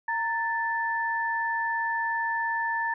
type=tone pair together; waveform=sine; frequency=924.3 / 1760 Hz; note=A#5 / A6; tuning=-15 / 0 cents; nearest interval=major seventh; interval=1115 cents; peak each=-28 dBFS; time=0.08-2.94 s; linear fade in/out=5 ms; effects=none